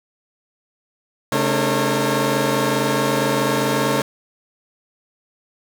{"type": "tone cluster", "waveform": "20% pulse", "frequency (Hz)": [136.3, 217.3, 297.3, 456.6, 544], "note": ["C#3", "A3", "D4", "A#4", "C#5"], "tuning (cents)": [-29, -21, 21, -36, -33], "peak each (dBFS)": -19, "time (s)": [1.32, 4.02], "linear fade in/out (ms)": 2, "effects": []}